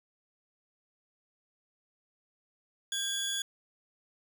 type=tone pair together; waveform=25% pulse; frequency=1600 / 3393 Hz; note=G6 / G#7; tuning=+35 / +36 cents; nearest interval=octave + minor second; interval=1301 cents; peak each=-35 / -28 dBFS; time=2.92-3.42 s; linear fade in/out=2 ms; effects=none